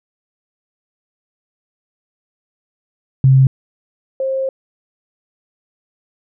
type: tone pair in turn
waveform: sine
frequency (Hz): 133 / 532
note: C3 / C5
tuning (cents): +29 / +29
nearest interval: 2 octaves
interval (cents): 2400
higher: second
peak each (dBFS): -6 / -16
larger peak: first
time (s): 3.24-3.47 / 4.2-4.49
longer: second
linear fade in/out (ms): 2
effects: none